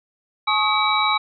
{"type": "tone cluster", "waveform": "sine", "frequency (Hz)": [852, 1095, 1262, 2293, 3873], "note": ["G#5", "C#6", "D#6", "D7", "B7"], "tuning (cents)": [44, -22, 24, -42, -35], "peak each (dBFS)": -23, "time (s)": [0.47, 1.18], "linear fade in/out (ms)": 10, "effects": []}